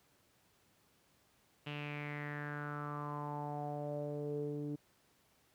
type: tone with low-pass filter sweep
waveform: sawtooth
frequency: 146.83 Hz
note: D3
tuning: in tune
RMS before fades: -41 dBFS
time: 1.66-4.76 s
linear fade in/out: 10 ms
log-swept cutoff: 2900 to 340 Hz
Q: 5.9
effects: pink hiss -71 dBFS RMS until 5.54 s + high-pass 80 Hz 12 dB/octave